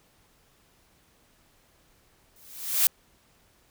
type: noise with exponential growth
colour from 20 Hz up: blue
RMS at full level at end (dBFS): -18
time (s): 2.36-2.87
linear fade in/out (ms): 1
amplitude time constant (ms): 110
effects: pink hiss -63 dBFS RMS until 3.7 s